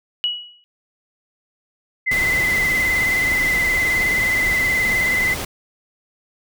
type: tone with exponential decay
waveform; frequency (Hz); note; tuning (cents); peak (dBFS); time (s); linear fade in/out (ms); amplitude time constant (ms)
sine; 2922; F#7; -22; -15; 0.24-0.64; 0; 85
type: tone with vibrato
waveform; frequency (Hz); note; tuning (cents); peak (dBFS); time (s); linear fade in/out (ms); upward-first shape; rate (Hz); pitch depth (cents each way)
sine; 2032; B6; +49; -16; 2.06-5.35; 20; triangle; 19; 50
type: noise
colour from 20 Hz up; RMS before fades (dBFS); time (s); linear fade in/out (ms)
pink; -27; 2.11-5.45; 5
effects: none